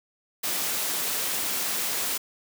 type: high-pass noise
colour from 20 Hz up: white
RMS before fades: -28 dBFS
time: 0.43-2.18 s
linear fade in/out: 10 ms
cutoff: 170 Hz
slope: 12 dB/octave
effects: none